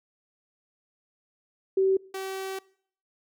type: tone pair in turn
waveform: sine / sawtooth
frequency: 383.5 / 383.5 Hz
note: G4 / G4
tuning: -38 / -38 cents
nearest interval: unison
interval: 0 cents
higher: neither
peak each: -19 / -28 dBFS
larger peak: first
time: 1.77-1.97 / 2.14-2.59 s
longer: second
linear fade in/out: 5 ms
effects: noise-tail reverb RT60 0.6 s tail -23 dB re dry